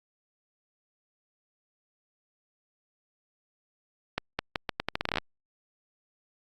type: accelerating click train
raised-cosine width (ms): 0.3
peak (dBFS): -11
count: 15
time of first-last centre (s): 4.18-5.184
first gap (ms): 210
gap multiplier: 0.8
effects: Opus 48 kbps